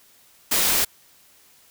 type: band-stop noise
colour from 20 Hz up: white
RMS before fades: -20 dBFS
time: 0.51-0.85 s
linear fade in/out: 10 ms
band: 100 to 150 Hz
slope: 96 dB/octave
effects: white hiss -55 dBFS RMS until 1.7 s